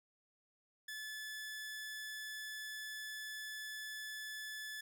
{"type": "tone", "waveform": "sawtooth", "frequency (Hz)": 1729, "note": "A6", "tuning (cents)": -31, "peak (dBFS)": -40, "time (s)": [0.88, 4.81], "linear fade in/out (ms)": 5, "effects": []}